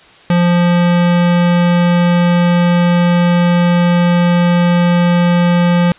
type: tone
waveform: square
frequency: 174.61 Hz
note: F3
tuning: in tune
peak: -9 dBFS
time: 0.3-5.92 s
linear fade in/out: 2 ms
effects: white hiss -42 dBFS RMS until 5.98 s + resampled to 8000 Hz